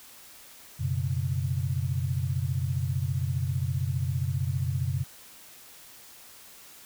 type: chord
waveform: sine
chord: F# suspended fourth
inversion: none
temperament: equal with one note detuned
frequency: 91.7 / 123.47 / 138.59 Hz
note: F#2 / B2 / C#3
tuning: -15 / 0 / 0 cents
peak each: -30 dBFS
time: 0.79-5.04 s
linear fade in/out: 20 ms
effects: white hiss -50 dBFS RMS until 6.85 s